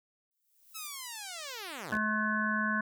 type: noise with exponential growth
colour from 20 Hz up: violet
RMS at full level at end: -46 dBFS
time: 0.31-0.87 s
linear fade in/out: 0 ms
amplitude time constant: 120 ms
type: linear sweep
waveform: 5% pulse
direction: down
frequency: 1318.5 to 42.12 Hz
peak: -28 dBFS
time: 0.74-1.98 s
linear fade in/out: 20 ms
type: harmonic tone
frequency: 214.5 Hz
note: A3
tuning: 44 cents flat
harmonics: 1 / 3 / 5 / 7 / 8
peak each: -33 / -43 / -35 / -32 / -35 dBFS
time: 1.92-2.81 s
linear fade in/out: 5 ms
effects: none